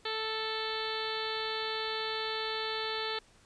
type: harmonic tone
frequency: 440 Hz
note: A4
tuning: in tune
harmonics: 1 / 2 / 3 / 4 / 5 / 6 / 7 / 8 / 9 / 10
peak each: -38 / -41 / -41 / -41 / -45 / -46 / -44 / -41 / -42 / -43 dBFS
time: 0.05-3.19 s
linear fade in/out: 5 ms
effects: pink hiss -62 dBFS RMS until 3.45 s + resampled to 22050 Hz